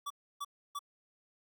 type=tone bursts; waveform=square; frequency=1151 Hz; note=D6; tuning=35 cents flat; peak=-37 dBFS; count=3; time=0.06-0.792 s; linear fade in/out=10 ms; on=44 ms; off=300 ms; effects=none